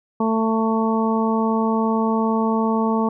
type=harmonic tone; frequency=222.8 Hz; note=A3; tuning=22 cents sharp; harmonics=1 / 2 / 3 / 4 / 5; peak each=-19 / -24 / -29 / -25 / -27 dBFS; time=0.2-3.09 s; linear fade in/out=5 ms; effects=none